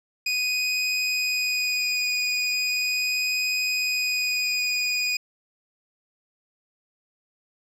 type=tone with vibrato; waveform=25% pulse; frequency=2484 Hz; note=D#7; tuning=3 cents flat; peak=-19 dBFS; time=0.26-5.17 s; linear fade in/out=5 ms; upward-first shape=sine; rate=0.38 Hz; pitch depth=10 cents each way; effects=low-pass 12000 Hz 12 dB/octave